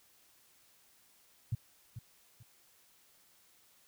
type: tone with echo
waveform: sine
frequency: 115.1 Hz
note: A#2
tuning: 22 cents flat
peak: -29 dBFS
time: 1.52-1.55 s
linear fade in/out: 5 ms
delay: 440 ms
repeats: 2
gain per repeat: -11 dB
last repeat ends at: 2.43 s
effects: white hiss -66 dBFS RMS until 3.87 s